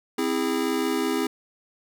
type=chord; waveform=square; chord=C augmented; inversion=none; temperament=just; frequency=261.6 / 327 / 408.8 Hz; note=C4 / E4 / G#4; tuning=0 / -14 / -27 cents; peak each=-28 dBFS; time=0.18-1.27 s; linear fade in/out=5 ms; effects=none